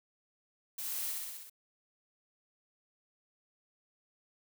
blue noise with echo, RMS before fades -40 dBFS, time 0.78-1.12 s, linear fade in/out 5 ms, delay 63 ms, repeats 6, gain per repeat -2 dB, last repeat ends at 1.498 s, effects none

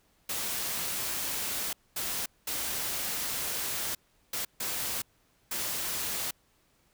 white noise bursts at uneven times, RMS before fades -33 dBFS, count 6, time 0.29-1.73 / 1.96-2.26 / 2.47-3.95 / 4.33-4.45 / 4.6-5.02 / 5.51-6.31 s, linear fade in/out 5 ms, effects pink hiss -68 dBFS RMS until 6.93 s

